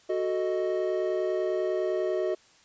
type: chord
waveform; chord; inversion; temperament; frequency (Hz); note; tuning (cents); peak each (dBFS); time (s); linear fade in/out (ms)
triangle; D# diminished; first; equal; 370 / 440 / 622.3; F#4 / A4 / D#5; 0 / 0 / 0; -26 / -31 / -28; 0.09-2.35; 10
effects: white hiss -59 dBFS RMS until 2.64 s + resampled to 16000 Hz